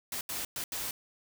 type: noise bursts at uneven times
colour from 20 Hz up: white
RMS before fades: -36 dBFS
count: 4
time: 0.12-0.21 / 0.29-0.45 / 0.56-0.64 / 0.72-0.91 s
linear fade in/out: 2 ms
effects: none